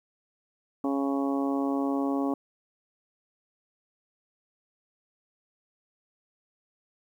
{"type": "harmonic tone", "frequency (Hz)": 138.5, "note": "C#3", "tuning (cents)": -1, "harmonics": [2, 3, 4, 5, 6, 7, 8], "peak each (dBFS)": [-26, -35, -36, -37, -38, -43, -39], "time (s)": [0.84, 2.34], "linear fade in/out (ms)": 2, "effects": ["10-bit"]}